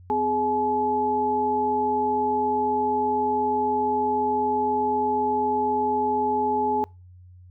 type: tone cluster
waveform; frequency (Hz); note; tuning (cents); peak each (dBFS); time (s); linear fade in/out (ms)
sine; 255.2 / 418.2 / 854; C4 / G#4 / G#5; -43 / +12 / +48; -30 / -26 / -22; 0.1-6.84; 0
effects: noise-tail reverb RT60 0.3 s tail -26 dB re dry + added 90 Hz sine -45 dBFS peak until 7.5 s